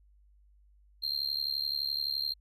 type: tone with amplitude modulation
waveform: triangle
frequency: 4186 Hz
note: C8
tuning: in tune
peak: -25 dBFS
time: 1.02-2.34 s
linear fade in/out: 20 ms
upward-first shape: sine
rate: 71.7 Hz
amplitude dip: 95%
effects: added 50 Hz sine -59 dBFS peak until 2.4 s